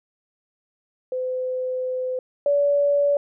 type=tone pair in turn; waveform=sine; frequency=510 / 572.5 Hz; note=C5 / D5; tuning=-44 / -44 cents; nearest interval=major second; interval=200 cents; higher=second; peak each=-23 / -16 dBFS; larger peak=second; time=1.12-2.19 / 2.46-3.17 s; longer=first; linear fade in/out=2 ms; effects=none